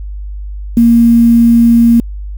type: tone with quantisation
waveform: sine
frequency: 233.1 Hz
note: A#3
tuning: in tune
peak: -3 dBFS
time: 0.77-2 s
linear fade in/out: 2 ms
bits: 5
effects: added 50 Hz sine -20 dBFS peak until 2.37 s